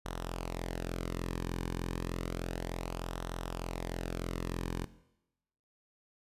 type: tone with flanger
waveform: sawtooth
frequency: 43.3 Hz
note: F1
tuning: 14 cents flat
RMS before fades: -38 dBFS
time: 0.05-4.85 s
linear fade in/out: 10 ms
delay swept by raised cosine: 0.42 to 1.52 ms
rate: 0.31 Hz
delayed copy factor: -0.55
effects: noise-tail reverb RT60 0.9 s tail -17 dB re dry + resampled to 32000 Hz